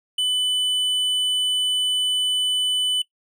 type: tone with hard clipping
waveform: sine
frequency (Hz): 3000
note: F#7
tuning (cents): +23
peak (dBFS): -20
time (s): 0.18-3.02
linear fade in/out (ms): 5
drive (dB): 6
effects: noise-tail reverb RT60 0.1 s tail -20 dB re dry